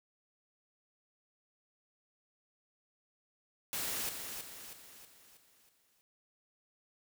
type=noise with echo; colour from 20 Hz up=white; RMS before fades=-37 dBFS; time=3.73-4.09 s; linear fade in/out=0 ms; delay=320 ms; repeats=6; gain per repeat=-6 dB; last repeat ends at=6.01 s; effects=none